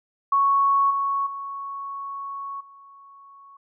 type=tone with level steps; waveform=sine; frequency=1108.7 Hz; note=C#6; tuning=in tune; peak=-16 / -21 / -30 / -45 dBFS; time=0.32-3.57 s; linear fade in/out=5 ms; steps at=0.9 / 1.26 / 2.6 s; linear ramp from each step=10 ms; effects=none